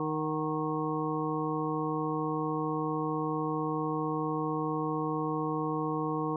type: harmonic tone with a mistuned harmonic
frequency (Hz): 155.56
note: D#3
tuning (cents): 0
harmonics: 1 / 2 / 3 / 5 / 6 / 7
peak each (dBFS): -36 / -33 / -35 / -40 / -40 / -36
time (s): 0-6.36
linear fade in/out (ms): 2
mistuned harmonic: 5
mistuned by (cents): -45
effects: none